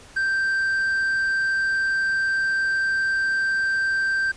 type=tone; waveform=triangle; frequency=1568 Hz; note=G6; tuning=in tune; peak=-18 dBFS; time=0.16-4.32 s; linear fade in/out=10 ms; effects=pink hiss -47 dBFS RMS until 4.36 s + resampled to 22050 Hz